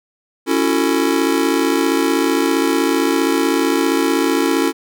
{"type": "chord", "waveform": "square", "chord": "F# minor seventh", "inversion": "second", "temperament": "just", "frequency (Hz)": [277.5, 333, 370, 444], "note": ["C#4", "E4", "F#4", "A4"], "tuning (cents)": [2, 18, 0, 16], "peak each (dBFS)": [-19, -19, -23, -22], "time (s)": [0.46, 4.73], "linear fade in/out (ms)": 50, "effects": []}